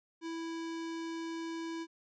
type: tone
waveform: square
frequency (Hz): 329.6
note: E4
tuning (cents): 0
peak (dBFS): -38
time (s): 0.21-1.87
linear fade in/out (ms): 50
effects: resampled to 16000 Hz